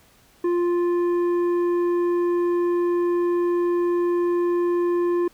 sine tone with tanh clipping, 349.2 Hz, F4, in tune, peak -20 dBFS, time 0.44-5.28 s, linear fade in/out 5 ms, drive 8 dB, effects pink hiss -56 dBFS RMS until 5.33 s

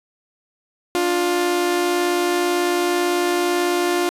sawtooth tone pair together, 293.7 / 351.8 Hz, D4 / F4, 0 / +13 cents, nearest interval minor third, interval 313 cents, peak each -22 / -14 dBFS, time 0.95-4.09 s, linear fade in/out 0 ms, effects resampled to 32000 Hz

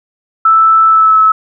sine tone with pitch glide, 1318.5 to 1298.1 Hz, E6 to E6, 0 to -27 cents, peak -4 dBFS, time 0.45-1.32 s, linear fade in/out 5 ms, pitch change -27 cents, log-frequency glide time 0.86-1.19 s, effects none

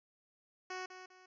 10% pulse tone with echo, 370 Hz, F#4, in tune, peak -32 dBFS, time 0.7-0.86 s, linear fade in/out 5 ms, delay 200 ms, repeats 2, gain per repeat -9 dB, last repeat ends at 1.26 s, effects resampled to 16000 Hz

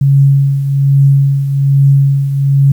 sine tone with tremolo, 138.59 Hz, C#3, in tune, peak -3 dBFS, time 0.01-2.72 s, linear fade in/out 5 ms, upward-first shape triangle, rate 1.2 Hz, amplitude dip 65%, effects 7-bit

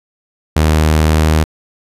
sawtooth tone with pitch glide, 77.78 to 78.23 Hz, D#2 to D#2, 0 to +10 cents, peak -5 dBFS, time 0.56-1.44 s, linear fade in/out 5 ms, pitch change +10 cents, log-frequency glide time 1.01-1.23 s, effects resampled to 32000 Hz

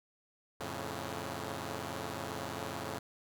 5% pulse chord, F augmented, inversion none, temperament equal, 87.31 / 110 / 138.59 Hz, F2 / A2 / C#3, 0 / 0 / 0 cents, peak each -31 dBFS, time 0.6-2.99 s, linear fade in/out 5 ms, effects none

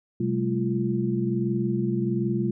sine tone cluster, 128.4 / 193.7 / 215 / 345.5 Hz, C3 / G3 / A3 / F4, -32 / -20 / -40 / -19 cents, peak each -28 dBFS, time 0.2-2.51 s, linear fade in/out 5 ms, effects none

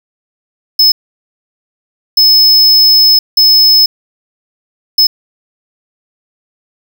square tone bursts at uneven times, 5200 Hz, E8, 24 cents flat, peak -4 dBFS, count 4, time 0.79-0.92 / 2.17-3.19 / 3.37-3.86 / 4.98-5.07 s, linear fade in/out 5 ms, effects none

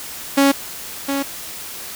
sawtooth tone with echo, 277.2 Hz, C#4, in tune, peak -7 dBFS, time 0.37-0.52 s, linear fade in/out 10 ms, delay 710 ms, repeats 1, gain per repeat -8 dB, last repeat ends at 1.23 s, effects white hiss -32 dBFS RMS until 1.95 s

